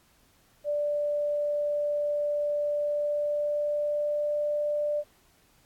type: tone with pitch glide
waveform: sine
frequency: 587.3 to 591.4 Hz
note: D5 to D5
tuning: 0 to +12 cents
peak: -25 dBFS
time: 0.64-5.04 s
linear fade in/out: 50 ms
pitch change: +12 cents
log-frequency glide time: 2.68-4.37 s
effects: pink hiss -63 dBFS RMS until 5.65 s + AAC 64 kbps